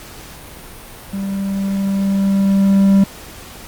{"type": "tone with level ramp", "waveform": "triangle", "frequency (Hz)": 196, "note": "G3", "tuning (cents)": 0, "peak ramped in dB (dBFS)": [-18, -5], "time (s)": [1.13, 3.04], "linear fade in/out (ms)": 5, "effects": ["pink hiss -36 dBFS RMS until 3.67 s", "Opus 48 kbps"]}